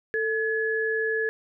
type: tone pair together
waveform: sine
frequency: 444.1 / 1700 Hz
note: A4 / G#6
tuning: +16 / +40 cents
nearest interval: octave + major seventh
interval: 2324 cents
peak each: -26 dBFS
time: 0.14-1.29 s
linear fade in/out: 0 ms
effects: none

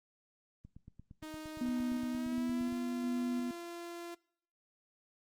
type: click train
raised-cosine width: 5 ms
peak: -39 dBFS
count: 19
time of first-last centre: 0.65-2.726 s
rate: 8.67 Hz
type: tone with pitch glide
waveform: sawtooth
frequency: 311.1 to 343.2 Hz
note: D#4 to F4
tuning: 0 to -30 cents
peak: -39 dBFS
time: 1.22-4.15 s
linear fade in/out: 10 ms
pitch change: +170 cents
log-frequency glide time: 2.09-2.75 s
type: tone with tremolo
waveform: sine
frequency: 246.9 Hz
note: B3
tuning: in tune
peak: -32 dBFS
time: 1.61-3.51 s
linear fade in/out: 2 ms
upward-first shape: square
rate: 1.4 Hz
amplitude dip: 25%
effects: noise-tail reverb RT60 0.6 s tail -23 dB re dry + Opus 24 kbps

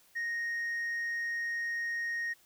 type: tone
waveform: sine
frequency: 1864.7 Hz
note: A#6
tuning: in tune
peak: -29 dBFS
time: 0.15-2.34 s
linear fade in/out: 20 ms
effects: tanh soft clip ceiling -31 dBFS + white hiss -64 dBFS RMS until 2.45 s

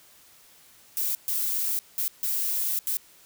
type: noise bursts at uneven times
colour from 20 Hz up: violet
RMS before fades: -27 dBFS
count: 5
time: 0.97-1.15 / 1.28-1.79 / 1.98-2.08 / 2.23-2.79 / 2.87-2.97 s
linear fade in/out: 0 ms
effects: white hiss -55 dBFS RMS until 3.25 s

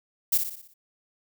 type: noise with echo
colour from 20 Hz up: violet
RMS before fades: -21 dBFS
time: 0.32-0.38 s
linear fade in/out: 10 ms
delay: 60 ms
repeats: 6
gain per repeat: -6 dB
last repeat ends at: 0.74 s
effects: none

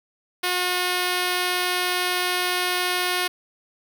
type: tone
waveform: 5% pulse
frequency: 360.7 Hz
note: F#4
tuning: 44 cents flat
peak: -10 dBFS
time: 0.43-3.28 s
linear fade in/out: 10 ms
effects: none

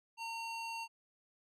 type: tone with band-pass filter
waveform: square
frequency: 914 Hz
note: A#5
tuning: 34 cents flat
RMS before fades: -42 dBFS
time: 0.17-0.88 s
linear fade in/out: 50 ms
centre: 2800 Hz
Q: 0.74
effects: none

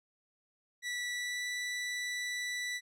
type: tone with pitch glide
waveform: sawtooth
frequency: 1956 to 1969.6 Hz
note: B6 to B6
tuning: -17 to -5 cents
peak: -31 dBFS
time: 0.82-2.81 s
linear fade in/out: 50 ms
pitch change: +12 cents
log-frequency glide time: 1.12-1.45 s
effects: low-pass 9000 Hz 12 dB/octave

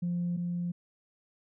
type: tone pair in turn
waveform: sine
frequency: 174.61 / 174.61 Hz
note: F3 / F3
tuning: 0 / 0 cents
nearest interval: unison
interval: 0 cents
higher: neither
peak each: -27 / -29 dBFS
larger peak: first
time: 0.02-0.37 / 0.37-0.72 s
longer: neither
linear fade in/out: 10 ms
effects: tanh soft clip ceiling -25 dBFS

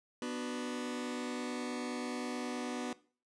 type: chord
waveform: sawtooth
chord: B minor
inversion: none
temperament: just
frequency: 246.9 / 296.3 / 370.4 Hz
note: B3 / D4 / F#4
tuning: 0 / +15 / +2 cents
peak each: -34 / -39 / -39 dBFS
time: 0.22-2.93 s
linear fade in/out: 2 ms
effects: noise-tail reverb RT60 0.4 s tail -19 dB re dry + resampled to 22050 Hz

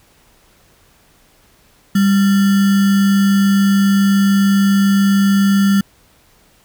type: tone with sample-and-hold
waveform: sine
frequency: 197.9 Hz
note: G3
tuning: 17 cents sharp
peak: -9 dBFS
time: 1.95-5.81 s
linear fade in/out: 5 ms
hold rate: 1575 Hz
effects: pink hiss -52 dBFS RMS until 6.64 s

